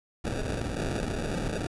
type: noise with sample-and-hold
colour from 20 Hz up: pink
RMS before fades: -31 dBFS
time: 0.24-1.67 s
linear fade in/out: 5 ms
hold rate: 1050 Hz
effects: resampled to 24000 Hz